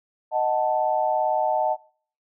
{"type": "chord", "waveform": "sine", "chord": "D# diminished", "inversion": "none", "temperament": "equal", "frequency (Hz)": [622.3, 740, 880], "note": ["D#5", "F#5", "A5"], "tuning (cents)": [0, 0, 0], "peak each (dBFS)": -24, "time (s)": [0.31, 1.77], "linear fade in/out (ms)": 50, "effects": ["noise-tail reverb RT60 0.5 s tail -23 dB re dry"]}